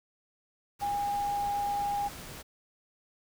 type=tone in noise; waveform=sine; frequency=813 Hz; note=G#5; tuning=37 cents flat; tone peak=-28 dBFS; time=0.81-2.09 s; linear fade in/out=20 ms; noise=pink; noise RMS=-44 dBFS; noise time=0.79-2.43 s; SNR=+13 dB; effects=none